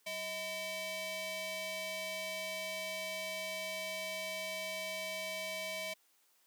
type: ring-modulated tone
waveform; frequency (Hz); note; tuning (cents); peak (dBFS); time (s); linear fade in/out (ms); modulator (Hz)
sawtooth; 824; G#5; -14; -31; 0.06-5.94; 10; 1460
effects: white hiss -71 dBFS RMS until 6.46 s + high-pass 300 Hz 12 dB/octave